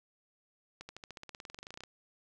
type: accelerating click train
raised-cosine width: 0.2 ms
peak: -28 dBFS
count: 21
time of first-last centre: 0.81-1.836 s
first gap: 80 ms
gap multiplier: 0.95
effects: none